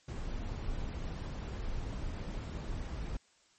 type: noise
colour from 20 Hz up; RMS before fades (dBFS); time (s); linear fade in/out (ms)
brown; -38; 0.08-3.17; 5
effects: white hiss -67 dBFS RMS until 3.58 s + MP3 32 kbps